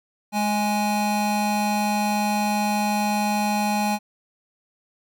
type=tone pair together; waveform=square; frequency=209.2 / 830.6 Hz; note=G#3 / G#5; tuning=+13 / 0 cents; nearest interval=2 octaves; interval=2387 cents; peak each=-24 dBFS; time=0.32-3.99 s; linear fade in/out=50 ms; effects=none